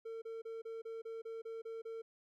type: tone bursts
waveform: triangle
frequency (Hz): 452.4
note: A4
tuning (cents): +48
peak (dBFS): -40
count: 10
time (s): 0.05-2.02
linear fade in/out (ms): 10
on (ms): 170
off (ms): 30
effects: none